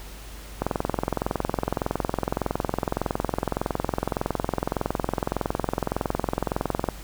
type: click train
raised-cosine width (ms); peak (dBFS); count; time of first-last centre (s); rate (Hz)
1; -9; 137; 0.62-6.887; 21.7
effects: added 50 Hz sine -40 dBFS peak until 7.03 s + pink hiss -44 dBFS RMS until 7.03 s